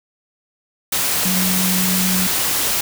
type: tone in noise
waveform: sine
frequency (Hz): 185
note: F#3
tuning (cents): 0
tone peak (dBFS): -19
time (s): 1.25-2.27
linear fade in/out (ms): 5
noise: white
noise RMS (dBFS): -19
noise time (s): 0.92-2.81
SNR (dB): -3
effects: none